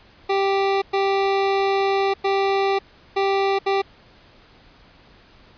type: tone bursts at uneven times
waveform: 25% pulse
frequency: 392 Hz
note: G4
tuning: in tune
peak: -14 dBFS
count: 5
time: 0.29-0.82 / 0.93-2.14 / 2.24-2.79 / 3.16-3.59 / 3.66-3.82 s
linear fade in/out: 10 ms
effects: pink hiss -51 dBFS RMS until 5.57 s + resampled to 11025 Hz